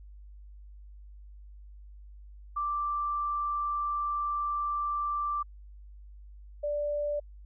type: tone pair in turn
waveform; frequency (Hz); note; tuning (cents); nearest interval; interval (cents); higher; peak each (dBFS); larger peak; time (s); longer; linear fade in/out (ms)
sine; 1174.7 / 586.7; D6 / D5; 0 / -2; octave; 1202; first; -28; neither; 2.56-5.43 / 6.63-7.2; first; 10
effects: added 50 Hz sine -46 dBFS peak until 7.45 s